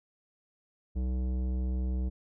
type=tone with tanh clipping; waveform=sine; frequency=63.2 Hz; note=B1; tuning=41 cents sharp; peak=-30 dBFS; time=0.95-2.1 s; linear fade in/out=20 ms; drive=14 dB; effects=none